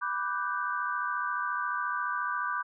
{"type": "chord", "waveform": "sine", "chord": "G major seventh", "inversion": "first", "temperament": "equal with one note detuned", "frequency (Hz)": [987.8, 1174.7, 1493.7, 1568], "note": ["B5", "D6", "F#6", "G6"], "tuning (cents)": [0, 0, 16, 0], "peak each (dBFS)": [-36, -32, -35, -36], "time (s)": [0.01, 2.63], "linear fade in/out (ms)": 20, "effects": []}